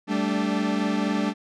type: chord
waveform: 40% pulse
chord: G suspended second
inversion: none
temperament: equal with one note detuned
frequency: 196 / 220 / 291.1 Hz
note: G3 / A3 / D4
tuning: 0 / 0 / -15 cents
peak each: -26 dBFS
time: 0.07-1.34 s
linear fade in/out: 50 ms
effects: low-pass 5000 Hz 12 dB/octave